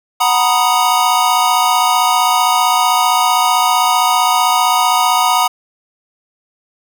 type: chord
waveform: square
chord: B major seventh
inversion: second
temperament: equal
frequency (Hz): 740 / 932.3 / 987.8 / 1244.5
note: F#5 / A#5 / B5 / D#6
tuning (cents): 0 / 0 / 0 / 0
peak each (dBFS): -17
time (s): 0.2-5.48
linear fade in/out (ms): 10
effects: none